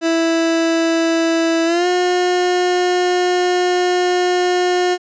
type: tone with pitch glide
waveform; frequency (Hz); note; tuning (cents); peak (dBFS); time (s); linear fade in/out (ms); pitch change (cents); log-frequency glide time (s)
30% pulse; 329.6 to 359.4; E4 to F4; 0 to +50; -11; 0.01-4.98; 50; +150; 1.65-1.87
effects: resampled to 16000 Hz